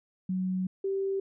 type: tone pair in turn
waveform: sine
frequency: 185.8 / 389.3 Hz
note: F#3 / G4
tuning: +7 / -12 cents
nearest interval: octave + minor second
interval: 1281 cents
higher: second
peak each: -27 dBFS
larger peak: neither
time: 0.29-0.67 / 0.84-1.2 s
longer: first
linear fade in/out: 5 ms
effects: none